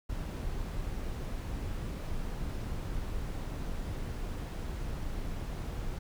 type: noise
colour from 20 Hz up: brown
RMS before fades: -36 dBFS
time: 0.09-5.99 s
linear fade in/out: 10 ms
effects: none